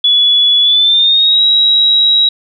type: tone with pitch glide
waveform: sine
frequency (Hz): 3412 to 3852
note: G#7 to B7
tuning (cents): +46 to -44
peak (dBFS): -6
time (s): 0.04-2.29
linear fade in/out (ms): 5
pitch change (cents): +210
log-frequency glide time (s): 0.62-1.42
effects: none